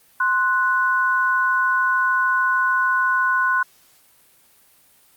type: tone pair together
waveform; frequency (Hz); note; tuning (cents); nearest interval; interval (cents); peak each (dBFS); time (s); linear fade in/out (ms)
sine; 1046.5 / 1480; C6 / F#6; 0 / 0; tritone; 600; -20 / -18; 0.2-3.63; 5
effects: white hiss -55 dBFS RMS until 5.16 s + Opus 32 kbps